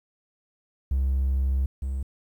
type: tone pair in turn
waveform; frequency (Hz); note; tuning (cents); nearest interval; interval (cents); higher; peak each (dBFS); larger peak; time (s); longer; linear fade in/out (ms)
triangle; 66.6 / 66.97; C2 / C2; +31 / +41; unison; 10; second; -18 / -24; first; 0.91-1.66 / 1.82-2.03; first; 5
effects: tanh soft clip ceiling -16 dBFS + 10-bit